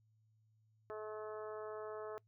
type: harmonic tone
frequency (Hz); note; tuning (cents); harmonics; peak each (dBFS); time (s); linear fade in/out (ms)
214.8; A3; -41; 2 / 3 / 4 / 5 / 6 / 7 / 8; -45 / -49 / -57 / -54 / -54 / -63 / -61; 0.9-2.18; 0
effects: noise-tail reverb RT60 0.1 s tail -23 dB re dry + added 109 Hz sine -70 dBFS peak until 2.27 s